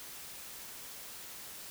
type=silence; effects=white hiss -47 dBFS RMS until 1.7 s